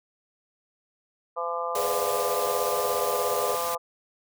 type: harmonic tone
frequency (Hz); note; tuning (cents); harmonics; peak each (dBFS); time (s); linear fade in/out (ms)
170.3; F3; -43; 3 / 4 / 5 / 6 / 7; -32 / -34 / -36 / -34 / -32; 1.36-3.78; 20
type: chord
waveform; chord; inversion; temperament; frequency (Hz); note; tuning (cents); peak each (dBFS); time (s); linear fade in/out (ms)
sine; G# diminished seventh; none; equal with one note detuned; 415.3 / 493.9 / 587.3 / 716.4; G#4 / B4 / D5 / F5; 0 / 0 / 0 / +44; -32 / -31 / -32 / -37; 1.75-3.56; 10
type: noise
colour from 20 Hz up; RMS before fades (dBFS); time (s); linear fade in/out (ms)
white; -34; 1.75-3.75; 2
effects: none